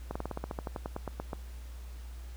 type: slowing click train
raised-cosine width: 1 ms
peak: -21 dBFS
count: 16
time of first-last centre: 0.11-1.332 s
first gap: 45 ms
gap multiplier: 1.08
effects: added 60 Hz sine -41 dBFS peak until 2.36 s + pink hiss -57 dBFS RMS until 2.36 s